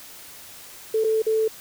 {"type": "tone with dropouts", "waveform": "sine", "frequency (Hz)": 440, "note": "A4", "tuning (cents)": 0, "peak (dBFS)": -18, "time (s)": [0.94, 1.48], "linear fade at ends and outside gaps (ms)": 5, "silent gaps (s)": [[1.04, 1.044], [1.221, 1.265]], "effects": ["white hiss -43 dBFS RMS until 1.6 s"]}